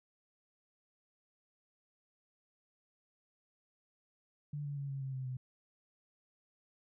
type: tone with pitch steps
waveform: sine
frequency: 146.5 / 143.24 / 140.05 / 136.93 / 133.88 / 130.89 / 127.98 Hz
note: D3 / D3 / C#3 / C#3 / C3 / C3 / C3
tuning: -4 / -43 / +18 / -21 / +40 / +1 / -38 cents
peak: -37 dBFS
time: 4.53-5.37 s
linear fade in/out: 5 ms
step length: 120 ms
effects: none